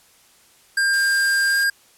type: tone with pitch glide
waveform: square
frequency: 1600 to 1612.1 Hz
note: G6 to G6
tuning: +35 to +48 cents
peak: -17 dBFS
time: 0.77-1.7 s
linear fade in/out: 5 ms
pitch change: +13 cents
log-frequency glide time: 1.49-1.58 s
type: noise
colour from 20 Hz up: blue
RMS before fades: -32 dBFS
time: 0.93-1.64 s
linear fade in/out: 5 ms
effects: white hiss -54 dBFS RMS until 1.97 s + low-pass 12000 Hz 12 dB/octave